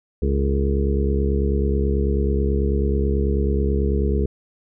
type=harmonic tone with a mistuned harmonic; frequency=69.2 Hz; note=C#2; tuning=2 cents flat; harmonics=1 / 2 / 3 / 4 / 5 / 6 / 7; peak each=-19 / -28 / -26 / -34 / -29 / -26 / -31 dBFS; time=0.22-4.26 s; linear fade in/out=5 ms; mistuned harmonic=7; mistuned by=-67 cents; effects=none